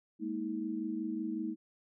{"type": "chord", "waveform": "sine", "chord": "Ab suspended second", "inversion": "none", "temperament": "equal with one note detuned", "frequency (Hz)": [207.7, 233.1, 318.6], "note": ["Ab3", "Bb3", "Eb4"], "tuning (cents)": [0, 0, 41], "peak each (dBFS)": [-40, -39, -36], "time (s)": [0.19, 1.56], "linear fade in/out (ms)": 50, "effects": []}